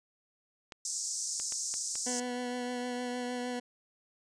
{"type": "clicks", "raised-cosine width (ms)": 0.2, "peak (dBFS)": -26, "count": 5, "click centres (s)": [0.722, 1.399, 1.523, 1.74, 1.955]}
{"type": "band-pass noise", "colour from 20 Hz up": "pink", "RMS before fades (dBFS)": -36, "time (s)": [0.85, 2.2], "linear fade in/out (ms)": 2, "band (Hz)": [5400, 8500], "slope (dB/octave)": 48}
{"type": "tone with vibrato", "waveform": "20% pulse", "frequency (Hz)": 246.7, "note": "B3", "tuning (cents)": -2, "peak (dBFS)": -29, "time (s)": [2.06, 3.6], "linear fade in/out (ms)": 10, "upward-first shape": "triangle", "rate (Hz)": 6.5, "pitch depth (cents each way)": 19}
{"effects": ["resampled to 22050 Hz"]}